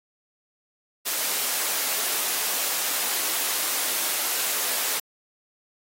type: high-pass noise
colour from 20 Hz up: white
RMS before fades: -26 dBFS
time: 1.05-5 s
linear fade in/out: 20 ms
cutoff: 370 Hz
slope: 12 dB/octave
effects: AAC 48 kbps